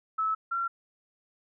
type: tone pair in turn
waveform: sine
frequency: 1302 / 1367.2 Hz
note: E6 / F6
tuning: -22 / -37 cents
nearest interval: minor second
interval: 85 cents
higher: second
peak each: -25 / -27 dBFS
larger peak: first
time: 0.18-0.35 / 0.51-0.68 s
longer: neither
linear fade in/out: 10 ms
effects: none

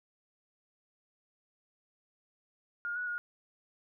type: tone with pitch steps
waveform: sine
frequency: 1420 / 1468 / 1434 Hz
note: F6 / F#6 / F6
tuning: +28 / -14 / +45 cents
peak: -33 dBFS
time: 2.85-3.18 s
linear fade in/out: 0 ms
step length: 110 ms
effects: none

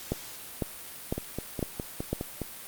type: two click trains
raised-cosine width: 2 ms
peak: -14 / -18 dBFS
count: 5 / 7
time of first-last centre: 0.12-2.13 / 1.18-2.417 s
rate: 1.99 / 4.85 Hz
effects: white hiss -43 dBFS RMS until 2.67 s + Opus 48 kbps

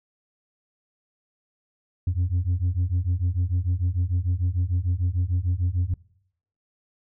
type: beating tone pair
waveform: sine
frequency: 86.1 / 92.8 Hz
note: F2 / F#2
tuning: -24 / +6 cents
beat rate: 6.7 Hz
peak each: -22 dBFS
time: 2.07-5.94 s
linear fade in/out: 5 ms
effects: noise-tail reverb RT60 0.7 s tail -24 dB re dry + tanh soft clip ceiling -18 dBFS

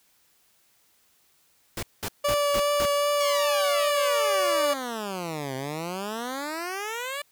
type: noise bursts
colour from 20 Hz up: pink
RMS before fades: -31 dBFS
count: 5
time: 1.77-2.855 s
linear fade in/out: 2 ms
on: 57 ms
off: 200 ms
type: tone with vibrato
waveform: 30% pulse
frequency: 578 Hz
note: D5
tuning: 28 cents flat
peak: -19 dBFS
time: 2.24-4.74 s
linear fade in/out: 10 ms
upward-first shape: triangle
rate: 2.6 Hz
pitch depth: 16 cents each way
type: exponential two-way sweep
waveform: 10% pulse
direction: down then up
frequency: 1140 to 129.4 to 589 Hz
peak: -22 dBFS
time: 3.2-7.22 s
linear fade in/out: 5 ms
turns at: 5.55 s
effects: white hiss -64 dBFS RMS until 7.31 s

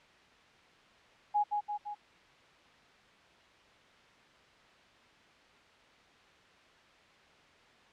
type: tone with echo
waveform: sine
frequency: 830.6 Hz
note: G#5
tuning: in tune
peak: -25 dBFS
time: 1.34-1.44 s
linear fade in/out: 20 ms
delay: 170 ms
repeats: 3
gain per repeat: -4 dB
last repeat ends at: 1.95 s
effects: white hiss -60 dBFS RMS until 7.92 s + low-pass 3000 Hz 12 dB/octave

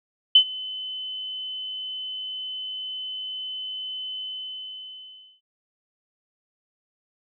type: tone with ADSR envelope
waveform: sine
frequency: 3034 Hz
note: F#7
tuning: 43 cents sharp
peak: -8 dBFS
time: 0.35-5.41 s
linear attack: 5 ms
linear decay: 80 ms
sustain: -22 dB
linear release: 1200 ms
effects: none

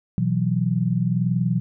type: chord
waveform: sine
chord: B suspended fourth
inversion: none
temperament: equal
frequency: 123.47 / 164.81 / 185 Hz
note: B2 / E3 / F#3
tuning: 0 / 0 / 0 cents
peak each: -23 dBFS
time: 0.18-1.6 s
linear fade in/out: 0 ms
effects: none

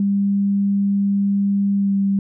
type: tone with pitch glide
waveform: sine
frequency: 199.5 to 197.21 Hz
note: G3 to G3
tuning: +31 to +11 cents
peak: -15 dBFS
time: 0-2.19 s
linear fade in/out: 2 ms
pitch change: -20 cents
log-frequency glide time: 1.76-1.95 s
effects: none

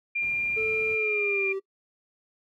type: tone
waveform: sine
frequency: 2394 Hz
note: D7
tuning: 33 cents sharp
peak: -25 dBFS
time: 0.15-1.53 s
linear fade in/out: 10 ms
type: noise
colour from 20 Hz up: brown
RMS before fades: -43 dBFS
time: 0.22-0.95 s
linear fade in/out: 2 ms
type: tone with pitch glide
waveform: triangle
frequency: 440 to 387.5 Hz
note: A4 to G4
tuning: 0 to -20 cents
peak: -26 dBFS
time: 0.56-1.6 s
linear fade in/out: 20 ms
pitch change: -220 cents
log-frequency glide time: 0.95-1.48 s
effects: noise-tail reverb RT60 0.1 s tail -22 dB re dry + high-pass 100 Hz 12 dB/octave

